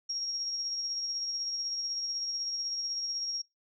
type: tone with tremolo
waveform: sine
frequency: 5588 Hz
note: F8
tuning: in tune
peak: -30 dBFS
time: 0.09-3.42 s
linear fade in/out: 10 ms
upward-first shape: triangle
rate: 16 Hz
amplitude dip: 35%
effects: noise-tail reverb RT60 0.2 s tail -26 dB re dry